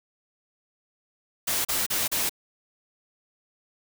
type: noise bursts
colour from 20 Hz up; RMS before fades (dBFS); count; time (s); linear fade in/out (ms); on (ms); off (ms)
white; -26; 4; 1.47-2.295; 10; 180; 35
effects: none